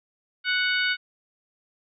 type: harmonic tone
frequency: 740 Hz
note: F#5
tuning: in tune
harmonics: 2 / 3 / 4 / 5 / 6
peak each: -24 / -28 / -30 / -32 / -34 dBFS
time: 0.44-0.97 s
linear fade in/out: 50 ms
effects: none